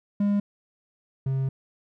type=tone pair in turn; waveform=triangle; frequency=203.2 / 133.78 Hz; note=G#3 / C3; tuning=-38 / +39 cents; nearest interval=perfect fifth; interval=723 cents; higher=first; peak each=-18 / -21 dBFS; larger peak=first; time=0.2-0.4 / 1.26-1.49 s; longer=second; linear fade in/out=5 ms; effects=none